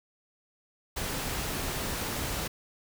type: noise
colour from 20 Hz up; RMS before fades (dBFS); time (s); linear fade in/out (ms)
pink; -33; 0.96-2.48; 10
effects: none